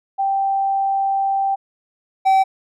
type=tone pair in turn; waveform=sine / triangle; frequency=783 / 769.1 Hz; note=G5 / G5; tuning=-2 / -33 cents; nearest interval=unison; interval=31 cents; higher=first; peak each=-16 / -9 dBFS; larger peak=second; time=0.18-1.56 / 2.25-2.44 s; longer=first; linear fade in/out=20 ms; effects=none